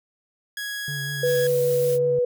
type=tone; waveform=sawtooth; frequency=1663 Hz; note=G#6; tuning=2 cents sharp; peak=-25 dBFS; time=0.57-1.47 s; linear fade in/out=2 ms
type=tone with vibrato; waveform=triangle; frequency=141.7 Hz; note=C#3; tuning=38 cents sharp; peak=-28 dBFS; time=0.88-2.19 s; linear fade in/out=2 ms; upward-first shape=sine; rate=5.3 Hz; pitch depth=35 cents each way
type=noise; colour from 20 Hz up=blue; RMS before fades=-35 dBFS; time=1.23-1.99 s; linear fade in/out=50 ms
type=tone with pitch glide; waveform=sine; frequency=493.9 to 490.5 Hz; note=B4 to B4; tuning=0 to -12 cents; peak=-18 dBFS; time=1.23-2.25 s; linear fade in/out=5 ms; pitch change=-12 cents; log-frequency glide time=1.46-1.61 s
effects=none